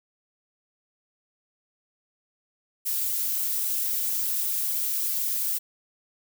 violet noise with flanger, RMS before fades -27 dBFS, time 2.85-5.59 s, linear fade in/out 20 ms, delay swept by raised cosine 1.1 to 5.3 ms, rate 3.7 Hz, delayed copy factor -0.7, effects none

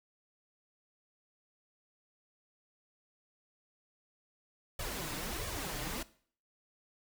pink noise with flanger, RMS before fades -39 dBFS, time 4.79-6.03 s, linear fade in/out 5 ms, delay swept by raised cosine 1.7 to 6.8 ms, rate 1.5 Hz, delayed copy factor +1, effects noise-tail reverb RT60 0.5 s tail -18 dB re dry

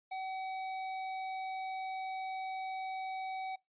square tone, 759 Hz, F#5, 44 cents sharp, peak -38 dBFS, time 0.11-3.56 s, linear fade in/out 10 ms, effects noise-tail reverb RT60 0.2 s tail -24 dB re dry + resampled to 8000 Hz

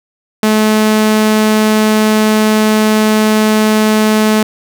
sawtooth tone, 215.6 Hz, A3, 35 cents flat, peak -4 dBFS, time 0.43-4.43 s, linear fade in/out 2 ms, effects none

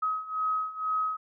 sine beating tone pair, 1269 / 1271.1 Hz, D#6 / D#6, +34 / +37 cents, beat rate 2.1 Hz, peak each -32 / -29 dBFS, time 0.02-1.17 s, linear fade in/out 10 ms, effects none

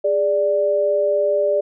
sine tone pair together, 411.8 / 587.3 Hz, G#4 / D5, -15 / 0 cents, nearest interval tritone, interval 615 cents, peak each -21 / -16 dBFS, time 0.04-1.61 s, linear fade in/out 10 ms, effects none

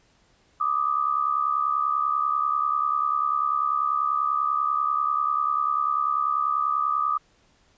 sine tone pair together, 1180 / 1250.2 Hz, D6 / D#6, +8 / +8 cents, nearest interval minor second, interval 100 cents, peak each -24 dBFS, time 0.6-7.18 s, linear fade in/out 10 ms, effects pink hiss -62 dBFS RMS until 7.77 s + resampled to 16000 Hz

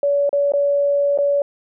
sine tone with dropouts, 569 Hz, C#5, 45 cents sharp, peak -14 dBFS, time 0.03-1.42 s, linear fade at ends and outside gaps 2 ms, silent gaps 0.293-0.329 / 0.521-0.536 / 1.176-1.186 s, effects none

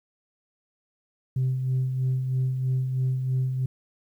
sine tone with tremolo, 129.7 Hz, C3, 15 cents flat, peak -19 dBFS, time 1.36-3.66 s, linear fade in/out 5 ms, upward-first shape sine, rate 3.1 Hz, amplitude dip 50%, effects tanh soft clip ceiling -19 dBFS + 10-bit

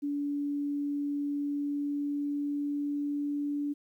sine tone with pitch glide, 287.4 to 289.4 Hz, D4 to D4, -37 to -25 cents, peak -29 dBFS, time 0.02-3.74 s, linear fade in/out 20 ms, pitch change +12 cents, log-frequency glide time 1.32-3.6 s, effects 11-bit

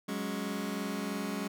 sawtooth chord, F# suspended second, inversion none, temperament just, 185 / 208.1 / 277.5 Hz, F#3 / G#3 / C#4, 0 / +4 / +2 cents, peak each -35 / -32 / -34 dBFS, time 0.08-1.48 s, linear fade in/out 10 ms, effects none

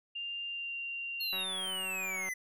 sine tone with pitch glide, 2795 to 2769 Hz, F7 to F7, +1 to -15 cents, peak -36 dBFS, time 0.15-1.44 s, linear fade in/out 10 ms, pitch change -16 cents, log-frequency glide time 0.47-0.75 s
square exponential sweep, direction down, 4320 to 1986 Hz, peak -35 dBFS, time 1.2-2.34 s, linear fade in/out 10 ms
click train, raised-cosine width 0.5 ms, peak -30 dBFS, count 181, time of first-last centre 1.33-2.287 s, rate 188 Hz
effects none

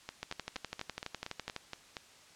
two click trains, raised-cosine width 0.2 ms, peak -20 / -22 dBFS, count 17 / 9, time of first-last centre 0.23-1.563 / 0.09-1.968 s, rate 12 / 4.26 Hz, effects white hiss -58 dBFS RMS until 2.35 s + low-pass 7000 Hz 12 dB/octave

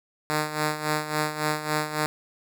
5% pulse tone with tremolo, 152.5 Hz, D#3, 34 cents flat, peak -11 dBFS, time 0.3-2.06 s, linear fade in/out 0 ms, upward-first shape sine, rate 3.6 Hz, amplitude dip 70%, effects none

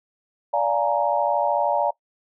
sine chord, Bb dominant seventh, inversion first, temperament just, 582.7 / 699.2 / 839.1 / 932.3 Hz, D5 / F5 / Ab5 / Bb5, -14 / +2 / +18 / 0 cents, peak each -23 / -25 / -25 / -24 dBFS, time 0.53-1.91 s, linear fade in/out 10 ms, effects noise-tail reverb RT60 0.1 s tail -21 dB re dry

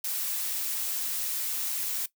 blue noise, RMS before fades -31 dBFS, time 0.04-2.06 s, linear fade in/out 5 ms, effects noise-tail reverb RT60 0.1 s tail -17 dB re dry

